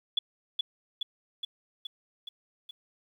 sine tone with echo, 3424 Hz, A7, 48 cents flat, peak -22 dBFS, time 0.17-0.19 s, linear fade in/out 5 ms, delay 420 ms, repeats 6, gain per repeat -3 dB, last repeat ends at 2.71 s, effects 10-bit

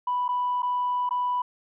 sine tone with dropouts, 987.8 Hz, B5, in tune, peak -22 dBFS, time 0.07-1.42 s, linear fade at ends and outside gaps 5 ms, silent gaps 0.281-0.288 / 0.622-0.629 / 1.092-1.108 s, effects tanh soft clip ceiling -19 dBFS

